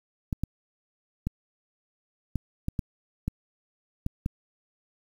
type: clicks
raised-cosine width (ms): 5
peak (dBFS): -15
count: 9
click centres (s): 0.328 / 0.436 / 1.27 / 2.357 / 2.684 / 2.792 / 3.28 / 4.064 / 4.261
effects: 8-bit